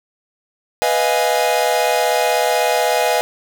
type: chord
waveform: 45% pulse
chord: F half-diminished seventh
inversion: second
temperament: equal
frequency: 493.9 / 622.3 / 698.5 / 830.6 Hz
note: Cb5 / Eb5 / F5 / Ab5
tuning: 0 / 0 / 0 / 0 cents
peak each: -20 dBFS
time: 0.82-3.21 s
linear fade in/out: 0 ms
effects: 8-bit